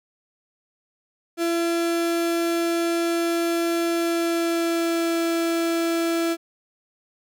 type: tone with pitch glide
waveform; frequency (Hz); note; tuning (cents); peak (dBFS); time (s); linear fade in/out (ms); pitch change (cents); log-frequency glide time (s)
35% pulse; 337.6 to 333.9; E4 to E4; +41 to +22; -19; 1.37-6.37; 50; -19; 3.88-5.19
effects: none